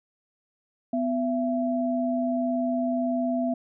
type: tone pair together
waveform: sine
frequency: 250.5 / 671 Hz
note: B3 / E5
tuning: +25 / +31 cents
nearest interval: octave + perfect fourth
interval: 1706 cents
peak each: -25 / -27 dBFS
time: 0.93-3.54 s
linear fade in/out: 5 ms
effects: none